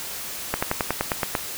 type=slowing click train; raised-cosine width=0.5 ms; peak=-6 dBFS; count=9; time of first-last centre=0.54-1.352 s; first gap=85 ms; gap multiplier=1.05; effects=white hiss -33 dBFS RMS until 1.57 s